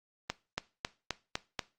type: accelerating click train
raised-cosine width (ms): 0.2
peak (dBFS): -14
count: 6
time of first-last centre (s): 0.3-1.592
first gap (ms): 280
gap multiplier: 0.96
effects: noise-tail reverb RT60 0.3 s tail -18 dB re dry + Opus 32 kbps